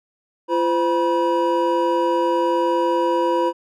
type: tone cluster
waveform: triangle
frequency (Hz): 343 / 513 / 968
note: F4 / C5 / B5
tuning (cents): -31 / -34 / -35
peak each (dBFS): -19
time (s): 0.48-3.53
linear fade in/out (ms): 50
effects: none